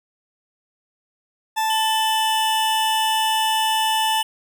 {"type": "tone", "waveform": "40% pulse", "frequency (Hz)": 880, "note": "A5", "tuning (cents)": 0, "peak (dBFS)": -18, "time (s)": [1.56, 4.23], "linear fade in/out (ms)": 20}
{"type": "tone with pitch glide", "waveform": "square", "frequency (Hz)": [3000, 2969], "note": ["F#7", "F#7"], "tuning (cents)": [23, 5], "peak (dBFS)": -24, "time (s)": [1.7, 4.23], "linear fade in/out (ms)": 2, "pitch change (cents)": -18, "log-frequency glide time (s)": [1.96, 2.52]}
{"effects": []}